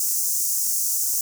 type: high-pass noise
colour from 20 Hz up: pink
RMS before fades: -23 dBFS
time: 0-1.21 s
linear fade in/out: 2 ms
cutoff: 5800 Hz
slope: 48 dB/octave
effects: none